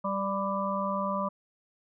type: harmonic tone with a mistuned harmonic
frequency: 196 Hz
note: G3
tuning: in tune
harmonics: 1 / 3 / 5 / 6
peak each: -33 / -33 / -33 / -33 dBFS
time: 0.04-1.29 s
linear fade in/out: 10 ms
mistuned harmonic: 5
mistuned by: +27 cents
effects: none